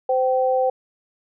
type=tone pair together; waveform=sine; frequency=516 / 773.1 Hz; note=C5 / G5; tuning=-24 / -24 cents; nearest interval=perfect fifth; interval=700 cents; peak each=-18 / -21 dBFS; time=0.09-0.7 s; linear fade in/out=5 ms; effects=none